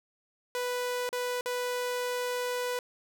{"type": "tone with dropouts", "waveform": "sawtooth", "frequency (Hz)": 493.9, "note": "B4", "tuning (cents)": 0, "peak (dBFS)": -26, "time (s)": [0.55, 2.79], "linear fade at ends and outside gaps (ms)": 1, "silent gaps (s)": [[1.091, 1.128], [1.41, 1.459]], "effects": []}